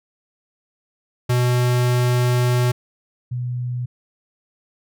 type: tone pair in turn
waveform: square / sine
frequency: 123.47 / 123.47 Hz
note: B2 / B2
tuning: 0 / 0 cents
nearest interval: unison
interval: 0 cents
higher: neither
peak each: -16 / -22 dBFS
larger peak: first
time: 1.29-2.72 / 3.31-3.86 s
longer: first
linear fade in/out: 10 ms
effects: none